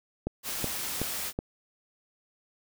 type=click train; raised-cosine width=2 ms; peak=-16 dBFS; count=4; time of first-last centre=0.27-1.389 s; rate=2.68 Hz
type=noise; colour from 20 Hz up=white; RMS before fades=-34 dBFS; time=0.43-1.33 s; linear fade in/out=50 ms
effects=none